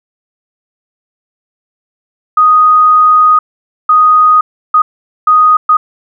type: tone bursts at uneven times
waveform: sine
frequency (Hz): 1244.5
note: D#6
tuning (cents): 0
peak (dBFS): -3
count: 5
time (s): 2.37-3.39 / 3.89-4.41 / 4.74-4.82 / 5.27-5.57 / 5.69-5.77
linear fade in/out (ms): 5
effects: none